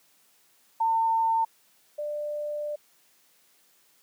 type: tone pair in turn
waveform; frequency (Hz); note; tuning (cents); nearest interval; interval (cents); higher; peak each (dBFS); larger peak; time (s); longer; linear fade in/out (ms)
sine; 903 / 593.7; A5 / D5; +45 / +19; perfect fifth; 726; first; -21 / -29; first; 0.8-1.45 / 1.98-2.76; second; 10
effects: white hiss -63 dBFS RMS until 4.02 s + high-pass 150 Hz 12 dB/octave